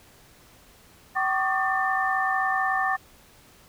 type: tone cluster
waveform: sine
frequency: 764 / 1103 / 1154 / 1210 / 1793 Hz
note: G5 / C#6 / D6 / D#6 / A6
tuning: -45 / -9 / -31 / -49 / +32 cents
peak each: -26 / -32 / -31 / -31 / -26 dBFS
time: 1.15-2.97 s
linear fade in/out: 20 ms
effects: pink hiss -54 dBFS RMS until 3.68 s